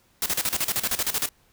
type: noise with tremolo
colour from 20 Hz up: white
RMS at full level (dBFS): -24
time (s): 0.22-1.29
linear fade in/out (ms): 2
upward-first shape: square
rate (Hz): 13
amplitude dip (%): 80
effects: pink hiss -62 dBFS RMS until 1.52 s